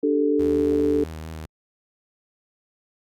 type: chord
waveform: sine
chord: D suspended fourth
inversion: none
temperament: equal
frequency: 293.7 / 392 / 440 Hz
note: D4 / G4 / A4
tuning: 0 / 0 / 0 cents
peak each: -21 / -26 / -21 dBFS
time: 0.03-1.04 s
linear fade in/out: 5 ms
type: tone with vibrato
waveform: sawtooth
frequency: 79.6 Hz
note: D#2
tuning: 40 cents sharp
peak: -29 dBFS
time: 0.39-1.46 s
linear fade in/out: 10 ms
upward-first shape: sine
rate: 4.7 Hz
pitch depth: 22 cents each way
effects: Opus 32 kbps